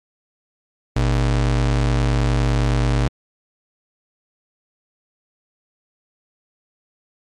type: ring-modulated tone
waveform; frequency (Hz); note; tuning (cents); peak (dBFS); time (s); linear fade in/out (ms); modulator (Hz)
square; 88.4; F2; +22; -13; 0.96-3.08; 5; 34.8
effects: low-pass 7000 Hz 12 dB/octave + MP3 64 kbps